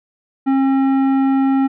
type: tone with tanh clipping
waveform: triangle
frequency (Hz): 269.5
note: C#4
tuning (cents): -49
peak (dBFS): -14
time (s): 0.46-1.68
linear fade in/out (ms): 20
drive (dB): 16
effects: none